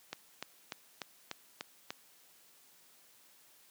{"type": "click train", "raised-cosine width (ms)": 0.2, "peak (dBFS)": -21, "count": 7, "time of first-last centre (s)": [0.13, 1.905], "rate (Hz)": 3.38, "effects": ["white hiss -63 dBFS RMS until 3.7 s", "high-pass 150 Hz 12 dB/octave"]}